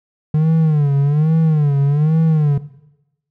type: tone with vibrato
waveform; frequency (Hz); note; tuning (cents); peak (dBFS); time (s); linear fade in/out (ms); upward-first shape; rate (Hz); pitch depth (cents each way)
triangle; 150.4; D3; +42; -9; 0.34-2.58; 5; sine; 1.2; 130
effects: noise-tail reverb RT60 0.9 s tail -17 dB re dry